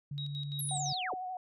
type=tone with pitch glide; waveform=sine; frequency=143.2 to 142.13 Hz; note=D3 to C#3; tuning=-43 to +44 cents; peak=-36 dBFS; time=0.11-0.93 s; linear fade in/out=5 ms; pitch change=-13 cents; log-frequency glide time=0.53-0.63 s
type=tone with tremolo; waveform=sine; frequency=3807 Hz; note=A#7; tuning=36 cents sharp; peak=-39 dBFS; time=0.18-0.96 s; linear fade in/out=0 ms; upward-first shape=square; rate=5.9 Hz; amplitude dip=75%
type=linear sweep; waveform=sine; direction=down; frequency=11600 to 277.3 Hz; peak=-35 dBFS; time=0.59-1.14 s; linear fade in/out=2 ms
type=tone with vibrato; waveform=sine; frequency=740 Hz; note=F#5; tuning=in tune; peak=-36 dBFS; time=0.71-1.37 s; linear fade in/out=2 ms; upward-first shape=sine; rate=12 Hz; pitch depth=28 cents each way
effects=none